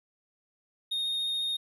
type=tone with vibrato; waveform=triangle; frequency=3700 Hz; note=A#7; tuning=14 cents flat; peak=-27 dBFS; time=0.91-1.57 s; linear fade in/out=10 ms; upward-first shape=sine; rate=14 Hz; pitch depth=9 cents each way; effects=11-bit